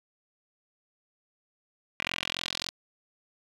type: tone with band-pass filter sweep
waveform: 10% pulse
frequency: 43.65 Hz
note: F1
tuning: in tune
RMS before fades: -35 dBFS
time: 2-2.7 s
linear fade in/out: 0 ms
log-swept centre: 2400 to 4600 Hz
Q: 2.7
effects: 9-bit